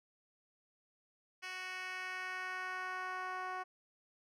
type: tone with band-pass filter sweep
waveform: 10% pulse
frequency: 370 Hz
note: F#4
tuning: in tune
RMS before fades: -42 dBFS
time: 1.42-3.64 s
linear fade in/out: 20 ms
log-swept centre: 3000 to 920 Hz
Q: 1.3
effects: none